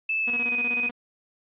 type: tone with pitch glide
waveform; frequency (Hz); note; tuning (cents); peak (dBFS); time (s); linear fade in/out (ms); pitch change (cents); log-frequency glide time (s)
sine; 2625 to 2506; E7 to D#7; -8 to +12; -23; 0.09-0.89; 5; -80; 0.2-0.53
type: tone with tremolo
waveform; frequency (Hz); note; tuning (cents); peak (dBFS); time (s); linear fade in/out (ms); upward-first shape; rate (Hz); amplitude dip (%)
sawtooth; 240.7; B3; -44; -29; 0.27-0.91; 10; square; 16; 65
effects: resampled to 8000 Hz